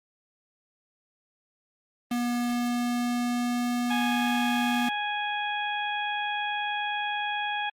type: tone with pitch glide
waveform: square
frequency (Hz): 241.3 to 242.8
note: B3 to B3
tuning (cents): -40 to -29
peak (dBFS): -26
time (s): 2.11-4.89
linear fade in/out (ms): 5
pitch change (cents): +11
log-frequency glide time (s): 2.39-3.68
type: harmonic tone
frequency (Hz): 830.6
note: G#5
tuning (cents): 0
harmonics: 1 / 2 / 3 / 4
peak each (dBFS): -30 / -33 / -35 / -36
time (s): 3.9-7.7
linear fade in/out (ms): 10
effects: Opus 24 kbps